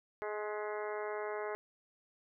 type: harmonic tone with a mistuned harmonic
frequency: 210.5 Hz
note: G#3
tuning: 24 cents sharp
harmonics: 2 / 3 / 4 / 5 / 6 / 7 / 8 / 9 / 10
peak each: -39 / -43 / -45 / -47 / -49 / -50 / -51 / -52 / -53 dBFS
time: 0.22-1.55 s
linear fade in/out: 0 ms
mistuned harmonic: 9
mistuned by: +43 cents
effects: none